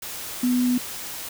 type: tone in noise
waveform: sine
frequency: 248.1 Hz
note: B3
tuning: 8 cents sharp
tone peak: -18 dBFS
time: 0.43-0.78 s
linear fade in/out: 5 ms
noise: white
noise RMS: -34 dBFS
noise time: 0.02-1.29 s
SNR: +13 dB
effects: none